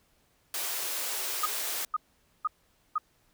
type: high-pass noise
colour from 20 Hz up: white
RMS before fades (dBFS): -33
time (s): 0.54-1.85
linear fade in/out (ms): 2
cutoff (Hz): 350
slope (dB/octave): 24
type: tone bursts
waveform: sine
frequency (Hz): 1244.5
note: D#6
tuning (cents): 0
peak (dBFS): -24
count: 4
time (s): 1.43-2.982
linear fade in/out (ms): 5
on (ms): 28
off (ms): 480
effects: pink hiss -68 dBFS RMS until 3.33 s